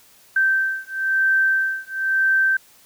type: beating tone pair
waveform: sine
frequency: 1557 / 1558 Hz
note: G6 / G6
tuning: -12 / -11 cents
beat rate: 1 Hz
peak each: -20 dBFS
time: 0.36-2.57 s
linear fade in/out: 5 ms
effects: white hiss -52 dBFS RMS until 2.85 s